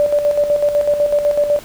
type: tone with tremolo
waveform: sine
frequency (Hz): 585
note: D5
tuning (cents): -7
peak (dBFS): -10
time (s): 0-1.59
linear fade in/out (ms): 0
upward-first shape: square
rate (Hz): 8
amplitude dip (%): 55
effects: pink hiss -38 dBFS RMS until 1.64 s